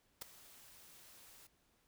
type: noise with ADSR envelope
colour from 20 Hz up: white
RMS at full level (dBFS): -41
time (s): 0.21-1.47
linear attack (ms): 11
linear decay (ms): 6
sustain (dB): -19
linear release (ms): 5
effects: pink hiss -75 dBFS RMS until 1.87 s